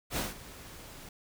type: noise with ADSR envelope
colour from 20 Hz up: pink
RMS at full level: -31 dBFS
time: 0.1-1.09 s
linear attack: 70 ms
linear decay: 170 ms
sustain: -17 dB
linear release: 3 ms
effects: none